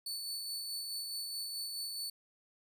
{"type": "tone with tremolo", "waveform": "sawtooth", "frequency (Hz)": 4474, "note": "C#8", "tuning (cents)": 15, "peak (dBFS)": -34, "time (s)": [0.06, 2.1], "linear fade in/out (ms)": 5, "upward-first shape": "sine", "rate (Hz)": 4.7, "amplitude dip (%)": 30, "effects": []}